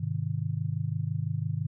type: chord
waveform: sine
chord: Ab major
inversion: none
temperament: just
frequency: 103.83 / 129.78 / 155.74 Hz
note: Ab2 / C3 / Eb3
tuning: 0 / -14 / +2 cents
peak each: -32 dBFS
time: 0-1.67 s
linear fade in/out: 10 ms
effects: none